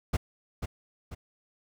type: noise with echo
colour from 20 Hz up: brown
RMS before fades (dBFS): -26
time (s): 0.13-0.17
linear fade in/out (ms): 10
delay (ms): 490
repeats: 2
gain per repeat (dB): -7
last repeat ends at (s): 1.15
effects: none